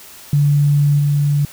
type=tone with level steps; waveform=sine; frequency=144.7 Hz; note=D3; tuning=25 cents flat; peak=-10 / -12 dBFS; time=0.33-1.45 s; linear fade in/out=2 ms; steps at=0.98 s; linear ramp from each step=20 ms; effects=white hiss -39 dBFS RMS until 1.52 s